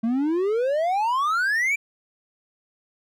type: exponential sweep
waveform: triangle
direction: up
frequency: 220 to 2373 Hz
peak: -18 dBFS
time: 0.03-1.76 s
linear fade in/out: 10 ms
effects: none